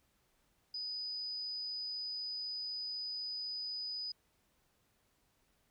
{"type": "tone", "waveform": "sine", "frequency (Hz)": 4978, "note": "D#8", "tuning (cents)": 0, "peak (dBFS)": -38, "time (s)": [0.74, 4.12], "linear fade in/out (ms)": 5, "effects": ["pink hiss -75 dBFS RMS until 5.7 s"]}